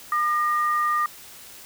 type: tone pair together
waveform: sine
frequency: 1208.1 / 1878 Hz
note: D6 / A#6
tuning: +49 / +12 cents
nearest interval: minor sixth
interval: 763 cents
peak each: -20 / -29 dBFS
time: 0.12-1.06 s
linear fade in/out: 2 ms
effects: white hiss -44 dBFS RMS until 1.65 s